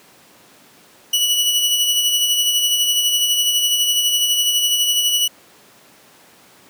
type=tone with tremolo; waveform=sawtooth; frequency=2942 Hz; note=F#7; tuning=11 cents flat; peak=-10 dBFS; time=1.13-5.28 s; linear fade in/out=5 ms; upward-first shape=sine; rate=12 Hz; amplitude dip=40%; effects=pink hiss -48 dBFS RMS until 6.69 s + high-pass 200 Hz 12 dB/octave